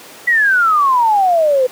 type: exponential sweep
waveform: sine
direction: down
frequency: 1975.5 to 496.3 Hz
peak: -9 dBFS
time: 0.27-1.67 s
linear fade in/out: 10 ms
effects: pink hiss -36 dBFS RMS until 1.71 s + high-pass 300 Hz 12 dB/octave